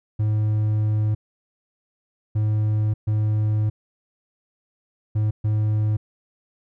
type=tone bursts at uneven times; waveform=triangle; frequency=107 Hz; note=A2; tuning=48 cents flat; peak=-16 dBFS; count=5; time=0.19-1.15 / 2.35-2.94 / 3.07-3.7 / 5.15-5.31 / 5.44-5.97 s; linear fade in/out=10 ms; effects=none